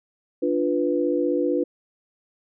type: chord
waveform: sine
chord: B diminished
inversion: first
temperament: equal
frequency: 293.7 / 349.2 / 493.9 Hz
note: D4 / F4 / B4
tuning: 0 / 0 / 0 cents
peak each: -24 dBFS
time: 0.42-1.64 s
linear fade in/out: 10 ms
effects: none